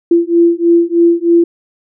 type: beating tone pair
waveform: sine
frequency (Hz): 338.6 / 341.8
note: E4 / F4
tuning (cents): +46 / -37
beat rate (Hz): 3.2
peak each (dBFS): -10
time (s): 0.11-1.44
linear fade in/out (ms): 5
effects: none